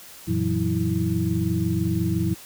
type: tone cluster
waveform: sine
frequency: 91.9 / 117.7 / 165.7 / 185.7 / 325.9 Hz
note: F#2 / A#2 / E3 / F#3 / E4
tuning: -11 / +17 / +9 / +7 / -20 cents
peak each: -27 dBFS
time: 0.27-2.35 s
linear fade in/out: 20 ms
effects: white hiss -44 dBFS RMS until 2.45 s